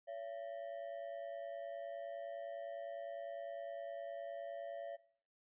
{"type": "ring-modulated tone", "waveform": "triangle", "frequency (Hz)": 620, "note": "D#5", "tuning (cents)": -6, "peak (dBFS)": -38, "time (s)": [0.07, 4.97], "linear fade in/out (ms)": 20, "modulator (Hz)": 54.9, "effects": ["noise-tail reverb RT60 0.6 s tail -20 dB re dry", "resampled to 8000 Hz"]}